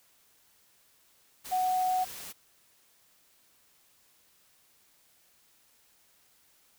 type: tone in noise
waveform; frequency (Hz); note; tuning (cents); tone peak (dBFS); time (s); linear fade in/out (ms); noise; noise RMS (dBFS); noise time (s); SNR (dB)
sine; 740; F#5; 0; -25; 1.51-2.05; 20; white; -43; 1.44-2.33; +15
effects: white hiss -65 dBFS RMS until 6.78 s